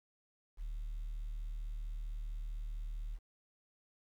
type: tone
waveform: sine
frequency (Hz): 37.77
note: D1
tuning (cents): +49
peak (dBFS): -36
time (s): 0.57-3.19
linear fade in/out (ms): 50
effects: tanh soft clip ceiling -36 dBFS + 11-bit